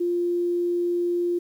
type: tone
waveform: sine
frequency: 349.2 Hz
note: F4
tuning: in tune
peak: -21 dBFS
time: 0-1.39 s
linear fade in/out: 10 ms
effects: 9-bit